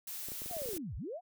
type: noise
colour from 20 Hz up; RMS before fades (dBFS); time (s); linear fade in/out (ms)
blue; -42; 0.07-0.78; 5
type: clicks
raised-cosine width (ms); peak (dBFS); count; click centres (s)
2; -35; 11; 0.286 / 0.319 / 0.419 / 0.461 / 0.512 / 0.567 / 0.619 / 0.659 / 0.689 / 0.733 / 0.766
type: linear two-way sweep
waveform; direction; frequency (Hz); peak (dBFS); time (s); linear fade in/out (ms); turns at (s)
sine; down then up; 761 to 44.57 to 761; -38; 0.49-1.21; 50; 0.96
effects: none